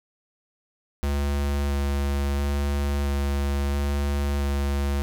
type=tone with vibrato; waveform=square; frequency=70.7 Hz; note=C#2; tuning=35 cents sharp; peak=-23 dBFS; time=1.03-5.02 s; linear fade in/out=0 ms; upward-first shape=square; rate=0.74 Hz; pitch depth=10 cents each way; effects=none